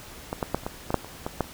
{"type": "clicks", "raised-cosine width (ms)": 1, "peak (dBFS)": [-14, -11, -9, -28, -15, -14, -6, -25, -15, -9, -29], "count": 11, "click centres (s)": [0.329, 0.428, 0.546, 0.635, 0.665, 0.905, 0.943, 1.046, 1.265, 1.407, 1.443], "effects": ["pink hiss -44 dBFS RMS until 1.53 s"]}